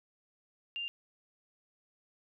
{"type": "tone", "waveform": "sine", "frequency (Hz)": 2794, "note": "F7", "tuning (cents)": 0, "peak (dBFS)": -35, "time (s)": [0.76, 0.88], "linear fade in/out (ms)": 0, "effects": []}